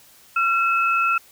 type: tone pair together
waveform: sine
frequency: 1364 / 2591 Hz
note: F6 / E7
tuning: -41 / -30 cents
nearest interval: major seventh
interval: 1111 cents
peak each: -18 / -22 dBFS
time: 0.36-1.18 s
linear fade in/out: 5 ms
effects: white hiss -51 dBFS RMS until 1.31 s